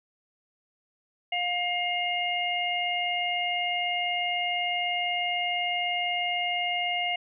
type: harmonic tone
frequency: 709 Hz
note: F5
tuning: 26 cents sharp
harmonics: 1 / 3 / 4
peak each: -30 / -30 / -30 dBFS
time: 1.32-7.16 s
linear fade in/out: 5 ms
effects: none